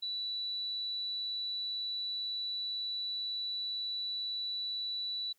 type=tone; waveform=sine; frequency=3951 Hz; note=B7; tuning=in tune; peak=-34 dBFS; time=0.02-5.33 s; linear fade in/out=10 ms; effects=white hiss -74 dBFS RMS until 5.38 s